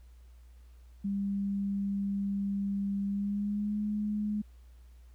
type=tone with pitch glide; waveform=sine; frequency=198.9 to 209.5 Hz; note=G3 to G#3; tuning=+25 to +15 cents; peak=-29 dBFS; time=1.04-4.42 s; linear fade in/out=10 ms; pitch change=+90 cents; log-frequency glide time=3.06-3.79 s; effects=added 60 Hz sine -51 dBFS peak until 5.14 s + pink hiss -70 dBFS RMS until 5.14 s